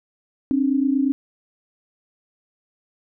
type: tone pair together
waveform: sine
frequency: 266.8 / 295.3 Hz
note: C4 / D4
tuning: +34 / +10 cents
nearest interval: major second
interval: 176 cents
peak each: -18 / -22 dBFS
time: 0.51-1.12 s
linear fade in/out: 0 ms
effects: none